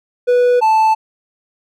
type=tone pair in turn; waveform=triangle; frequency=491.3 / 878.2 Hz; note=B4 / A5; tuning=-9 / -4 cents; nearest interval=minor seventh; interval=1005 cents; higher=second; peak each=-7 dBFS; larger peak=neither; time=0.27-0.61 / 0.61-0.95 s; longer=neither; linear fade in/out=20 ms; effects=none